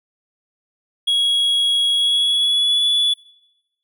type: tone with pitch glide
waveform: triangle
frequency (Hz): 3322 to 3429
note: G#7 to A7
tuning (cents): 0 to -45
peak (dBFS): -13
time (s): 1.07-3.14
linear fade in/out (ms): 10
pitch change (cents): +55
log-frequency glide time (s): 1.92-2.86
effects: noise-tail reverb RT60 1.0 s tail -23 dB re dry